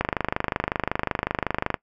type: click train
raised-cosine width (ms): 0.5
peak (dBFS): -7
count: 45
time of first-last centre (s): 0.01-1.742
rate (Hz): 25.4
effects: noise-tail reverb RT60 0.1 s tail -22 dB re dry